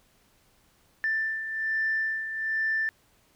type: beating tone pair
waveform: sine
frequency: 1772 / 1773.2 Hz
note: A6 / A6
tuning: +12 / +13 cents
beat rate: 1.2 Hz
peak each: -33 / -26 dBFS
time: 1.04-2.89 s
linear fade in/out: 0 ms
effects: tanh soft clip ceiling -19 dBFS + pink hiss -64 dBFS RMS until 3.35 s